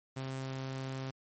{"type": "tone", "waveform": "sawtooth", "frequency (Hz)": 132.7, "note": "C3", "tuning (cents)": 25, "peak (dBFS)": -33, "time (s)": [0.16, 1.11], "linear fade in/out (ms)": 10, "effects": ["MP3 32 kbps"]}